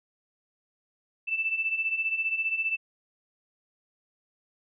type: beating tone pair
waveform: sine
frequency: 2637 / 2652 Hz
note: E7 / E7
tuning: 0 / +10 cents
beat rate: 15 Hz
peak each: -32 / -27 dBFS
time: 1.27-2.77 s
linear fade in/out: 20 ms
effects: none